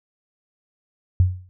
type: tone with exponential decay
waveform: sine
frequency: 91.3 Hz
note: F#2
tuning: 23 cents flat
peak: -9 dBFS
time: 1.2-1.49 s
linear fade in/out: 0 ms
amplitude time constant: 61 ms
effects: none